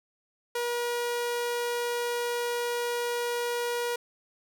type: tone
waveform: sawtooth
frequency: 479.5 Hz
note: A#4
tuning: 49 cents sharp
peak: -24 dBFS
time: 0.55-3.96 s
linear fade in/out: 5 ms
effects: none